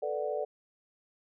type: chord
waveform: sine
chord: B minor seventh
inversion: third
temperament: equal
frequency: 440 / 493.9 / 587.3 / 740 Hz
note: A4 / B4 / D5 / F#5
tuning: 0 / 0 / 0 / 0 cents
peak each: -35 / -37 / -34 / -39 dBFS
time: 0.02-0.45 s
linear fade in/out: 10 ms
effects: none